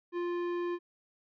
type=tone with tanh clipping; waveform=triangle; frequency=349.2 Hz; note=F4; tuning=in tune; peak=-33 dBFS; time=0.12-0.79 s; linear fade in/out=50 ms; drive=18 dB; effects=none